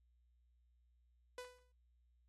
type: tone with exponential decay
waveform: sawtooth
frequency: 497.7 Hz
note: B4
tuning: 13 cents sharp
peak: -40 dBFS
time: 1.38-1.72 s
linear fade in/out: 2 ms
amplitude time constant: 72 ms
effects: added 60 Hz sine -70 dBFS peak until 2.28 s + AAC 32 kbps